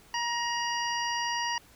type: harmonic tone with a mistuned harmonic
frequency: 950 Hz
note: A#5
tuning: 33 cents sharp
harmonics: 1 / 2 / 3 / 5 / 6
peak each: -31 / -34 / -36 / -38 / -39 dBFS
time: 0.14-1.58 s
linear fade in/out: 2 ms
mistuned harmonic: 2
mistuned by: -19 cents
effects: pink hiss -57 dBFS RMS until 1.75 s